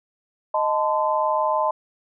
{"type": "chord", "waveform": "sine", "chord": "A diminished", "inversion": "second", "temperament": "equal with one note detuned", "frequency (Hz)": [622.3, 880, 1026.7], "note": ["Eb5", "A5", "C6"], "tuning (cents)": [0, 0, -33], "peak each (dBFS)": -23, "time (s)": [0.54, 1.71], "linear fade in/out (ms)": 5, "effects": []}